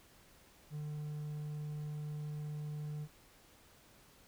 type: tone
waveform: triangle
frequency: 150 Hz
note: D3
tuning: 37 cents sharp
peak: -37 dBFS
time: 0.7-3.08 s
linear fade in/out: 50 ms
effects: pink hiss -63 dBFS RMS until 4.27 s